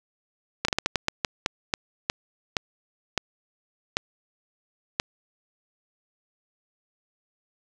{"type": "slowing click train", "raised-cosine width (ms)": 0.2, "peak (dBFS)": -5, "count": 15, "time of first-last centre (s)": [0.65, 4.999], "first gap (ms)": 34, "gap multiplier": 1.3, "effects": []}